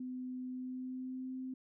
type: tone with pitch glide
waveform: sine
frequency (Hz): 253.9 to 258.8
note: B3 to C4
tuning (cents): +48 to -19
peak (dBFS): -39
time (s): 0-1.54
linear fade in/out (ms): 5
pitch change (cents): +33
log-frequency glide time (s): 0.47-1.34
effects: none